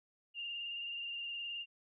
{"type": "tone with vibrato", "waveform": "sine", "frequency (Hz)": 2804, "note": "F7", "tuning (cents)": 6, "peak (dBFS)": -39, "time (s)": [0.34, 1.66], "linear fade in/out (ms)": 50, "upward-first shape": "triangle", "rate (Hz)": 19, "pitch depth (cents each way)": 34, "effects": []}